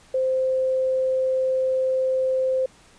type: tone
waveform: sine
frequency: 521 Hz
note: C5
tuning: 7 cents flat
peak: -19 dBFS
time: 0.14-2.66 s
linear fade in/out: 5 ms
effects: pink hiss -53 dBFS RMS until 2.98 s + resampled to 22050 Hz